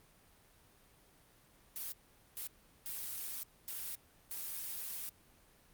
blue noise bursts at uneven times, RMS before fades -42 dBFS, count 5, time 1.76-1.92 / 2.37-2.47 / 2.86-3.43 / 3.68-3.95 / 4.31-5.09 s, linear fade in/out 0 ms, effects pink hiss -65 dBFS RMS until 5.73 s + Opus 32 kbps

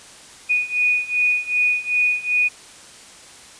sine beating tone pair, 2469 / 2471.6 Hz, D#7 / D#7, -14 / -12 cents, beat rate 2.6 Hz, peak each -21 / -19 dBFS, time 0.49-2.49 s, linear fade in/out 20 ms, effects white hiss -43 dBFS RMS until 3.59 s + resampled to 22050 Hz

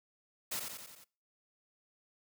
white noise with echo, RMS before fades -37 dBFS, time 0.51-0.6 s, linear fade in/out 10 ms, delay 89 ms, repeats 5, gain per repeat -4 dB, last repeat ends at 1.045 s, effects noise-tail reverb RT60 0.4 s tail -24 dB re dry + high-pass 100 Hz 12 dB/octave

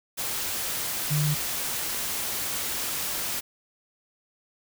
sine tone in noise, 150 Hz, D3, 37 cents sharp, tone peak -22 dBFS, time 1.1-1.35 s, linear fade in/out 20 ms, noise white, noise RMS -30 dBFS, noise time 0.17-3.41 s, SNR +5 dB, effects none

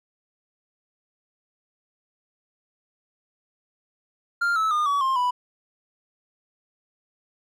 triangle tone with pitch steps, 1396.9 / 1303.4 / 1216.1 / 1134.6 / 1058.7 / 987.8 Hz, F6 / E6 / D#6 / C#6 / C6 / B5, 0 / -20 / -40 / +40 / +20 / 0 cents, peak -18 dBFS, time 4.41-5.31 s, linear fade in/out 10 ms, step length 150 ms, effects none

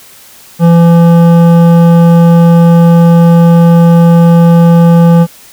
sine tone with hard clipping, 169.1 Hz, E3, 44 cents sharp, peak -3 dBFS, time 0.59-5.27 s, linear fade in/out 50 ms, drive 12 dB, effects white hiss -36 dBFS RMS until 5.52 s

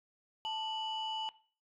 sine tone pair together, 880 / 2957 Hz, A5 / F#7, 0 / -2 cents, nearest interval octave + major sixth, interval 2098 cents, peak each -36 / -36 dBFS, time 0.45-1.29 s, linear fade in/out 0 ms, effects noise-tail reverb RT60 0.4 s tail -19 dB re dry + tanh soft clip ceiling -30 dBFS

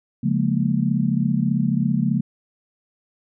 sine chord, Bb minor seventh, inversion first, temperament just, 139.85 / 174.81 / 209.8 / 233.1 Hz, Db3 / F3 / Ab3 / Bb3, +16 / +2 / +18 / 0 cents, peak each -23 dBFS, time 0.23-2.21 s, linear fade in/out 10 ms, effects none

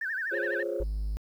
sine tone with vibrato, 1661.2 Hz, G#6, in tune, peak -29 dBFS, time 0.01-0.63 s, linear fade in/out 5 ms, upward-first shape sine, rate 12 Hz, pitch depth 180 cents each way
sine chord, Db major seventh, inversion first, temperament equal, 349.2 / 415.3 / 523.3 / 554.4 Hz, F4 / Ab4 / C5 / Db5, 0 / 0 / 0 / 0 cents, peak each -34 dBFS, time 0.31-0.84 s, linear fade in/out 20 ms
triangle tone, 51.91 Hz, G#1, in tune, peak -26 dBFS, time 0.8-1.17 s, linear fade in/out 0 ms
effects tanh soft clip ceiling -21 dBFS + 10-bit

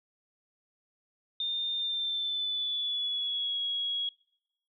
sine tone with pitch glide, 3620 to 3320 Hz, A7 to G#7, +48 to -1 cents, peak -29 dBFS, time 1.4-4.09 s, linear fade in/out 2 ms, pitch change -149 cents, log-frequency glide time 1.75-3.59 s, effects noise-tail reverb RT60 0.9 s tail -26 dB re dry

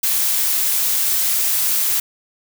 blue noise, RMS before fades -18 dBFS, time 0.03-2 s, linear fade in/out 5 ms, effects none

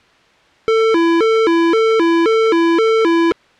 square tone with vibrato, 386.3 Hz, G4, 25 cents flat, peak -11 dBFS, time 0.68-3.32 s, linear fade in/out 0 ms, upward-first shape square, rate 1.9 Hz, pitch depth 250 cents each way, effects white hiss -50 dBFS RMS until 3.59 s + low-pass 3000 Hz 12 dB/octave

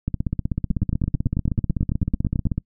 two click trains, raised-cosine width 5 ms, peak -9 / -10 dBFS, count 17 / 41, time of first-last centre 0.71-2.468 / 0.08-2.58 s, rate 9.1 / 16 Hz, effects noise-tail reverb RT60 0.1 s tail -25 dB re dry

